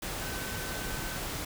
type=tone in noise; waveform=sine; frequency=1527 Hz; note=G6; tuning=46 cents flat; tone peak=-43 dBFS; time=0.21-1.18 s; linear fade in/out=5 ms; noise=pink; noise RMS=-36 dBFS; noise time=0.02-1.45 s; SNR=-10 dB; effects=none